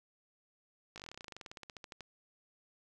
slowing click train, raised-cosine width 0.2 ms, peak -29 dBFS, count 25, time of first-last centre 0.96-2.007 s, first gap 18 ms, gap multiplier 1.07, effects none

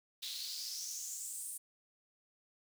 pink noise with high-pass filter sweep, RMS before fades -43 dBFS, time 0.22-1.58 s, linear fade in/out 10 ms, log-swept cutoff 3700 to 9500 Hz, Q 4.9, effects none

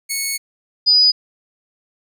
10% pulse / sine tone pair in turn, 2206 / 4952 Hz, C#7 / D#8, -9 / -9 cents, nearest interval octave + major second, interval 1400 cents, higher second, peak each -11 / -9 dBFS, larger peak second, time 0.09-0.38 / 0.86-1.12 s, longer first, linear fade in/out 20 ms, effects none

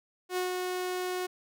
sawtooth tone with ADSR envelope, 364.8 Hz, F#4, 24 cents flat, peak -24 dBFS, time 0.29-1.27 s, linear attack 78 ms, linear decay 140 ms, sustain -3 dB, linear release 14 ms, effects none

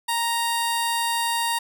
15% pulse tone with notch filter, 932.3 Hz, A#5, in tune, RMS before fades -24 dBFS, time 0.08-1.59 s, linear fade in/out 10 ms, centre 2300 Hz, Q 1.1, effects none

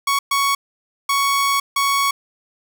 sawtooth tone bursts at uneven times, 1114 Hz, C#6, 8 cents sharp, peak -12 dBFS, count 4, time 0.07-0.19 / 0.31-0.55 / 1.09-1.6 / 1.76-2.11 s, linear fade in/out 5 ms, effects none

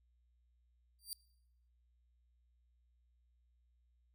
15% pulse tone with exponential growth, 4698 Hz, D8, in tune, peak -31 dBFS, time 0.99-1.13 s, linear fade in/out 0 ms, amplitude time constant 30 ms, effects noise-tail reverb RT60 0.8 s tail -22 dB re dry + added 60 Hz sine -70 dBFS peak until 4.14 s

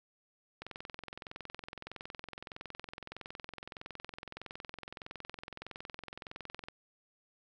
click train, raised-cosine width 0.3 ms, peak -27 dBFS, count 132, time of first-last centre 0.62-6.685 s, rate 21.6 Hz, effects none

